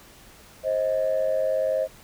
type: tone pair together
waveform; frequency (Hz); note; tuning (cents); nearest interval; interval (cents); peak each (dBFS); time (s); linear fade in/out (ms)
sine; 529.2 / 630; C5 / D#5; +20 / +21; minor third; 301; -23; 0.63-1.88; 50
effects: tanh soft clip ceiling -15 dBFS + pink hiss -50 dBFS RMS until 2.03 s